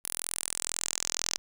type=tone with band-pass filter sweep; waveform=sawtooth; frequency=42.08 Hz; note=E1; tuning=36 cents sharp; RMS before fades=-34 dBFS; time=0.04-1.38 s; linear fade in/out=0 ms; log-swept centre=11000 to 5800 Hz; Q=3.3; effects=none